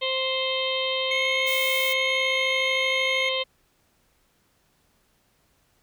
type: harmonic tone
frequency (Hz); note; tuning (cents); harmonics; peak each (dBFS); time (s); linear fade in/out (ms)
524; C5; +2; 1 / 2 / 4 / 5 / 6 / 7 / 8; -28 / -34 / -32 / -36 / -28 / -33 / -41; 0.01-3.44; 20
type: tone with pitch glide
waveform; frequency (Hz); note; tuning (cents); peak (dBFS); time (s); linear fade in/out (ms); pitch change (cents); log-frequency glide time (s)
triangle; 2163 to 2149; C#7 to C7; -43 to +46; -23; 1.11-3.29; 2; -11; 2.06-2.38
type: noise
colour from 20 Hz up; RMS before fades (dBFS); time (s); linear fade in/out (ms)
blue; -34; 1.46-1.94; 20
effects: pink hiss -66 dBFS RMS until 5.82 s